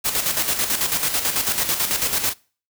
white noise with tremolo, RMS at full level -20 dBFS, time 0.04-2.34 s, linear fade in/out 20 ms, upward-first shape square, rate 9.1 Hz, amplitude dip 55%, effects noise-tail reverb RT60 0.4 s tail -24 dB re dry

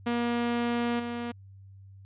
sawtooth tone with level steps, 237.9 Hz, A#3, 35 cents sharp, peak -22 / -28 dBFS, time 0.06-1.32 s, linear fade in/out 10 ms, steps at 0.99 s, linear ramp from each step 10 ms, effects added 97 Hz sine -47 dBFS peak until 2.05 s + resampled to 8000 Hz

